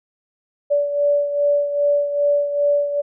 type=beating tone pair; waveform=sine; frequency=577 / 579.5 Hz; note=D5 / D5; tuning=-31 / -23 cents; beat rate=2.5 Hz; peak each=-16 / -23 dBFS; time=0.7-3.02 s; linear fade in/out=20 ms; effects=none